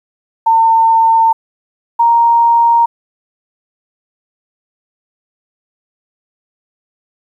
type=tone pair in turn; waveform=sine; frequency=904 / 933.2 Hz; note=A5 / A#5; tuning=+47 / +2 cents; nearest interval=minor second; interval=55 cents; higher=second; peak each=-6 dBFS; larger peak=neither; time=0.46-1.33 / 1.99-2.86 s; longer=neither; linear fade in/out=10 ms; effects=8-bit